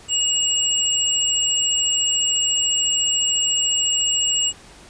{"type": "tone pair together", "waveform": "sine", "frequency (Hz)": [2863, 7643], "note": ["F7", "A#8"], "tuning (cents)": [42, 42], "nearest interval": "octave + perfect fourth", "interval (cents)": 1700, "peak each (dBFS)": [-20, -20], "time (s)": [0.08, 4.53], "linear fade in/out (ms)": 50, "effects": ["pink hiss -45 dBFS RMS until 4.89 s", "resampled to 22050 Hz"]}